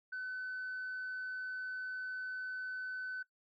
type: tone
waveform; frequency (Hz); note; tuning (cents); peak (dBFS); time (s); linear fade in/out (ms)
sine; 1511; F#6; +36; -37; 0.12-3.23; 10
effects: noise-tail reverb RT60 0.1 s tail -19 dB re dry + tanh soft clip ceiling -36 dBFS